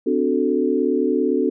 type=chord; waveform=sine; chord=D dominant seventh; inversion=third; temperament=equal with one note detuned; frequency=256.5 / 293.7 / 370 / 440 Hz; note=C4 / D4 / F#4 / A4; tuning=-34 / 0 / 0 / 0 cents; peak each=-22 dBFS; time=0.06-1.5 s; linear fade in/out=10 ms; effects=none